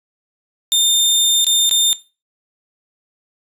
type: tone with dropouts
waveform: sawtooth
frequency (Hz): 3617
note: A7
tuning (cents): +47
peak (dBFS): -9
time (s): 0.72-1.93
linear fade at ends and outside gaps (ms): 0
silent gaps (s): 1.445-1.467 / 1.694-1.711
effects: noise-tail reverb RT60 0.3 s tail -17 dB re dry + resampled to 32000 Hz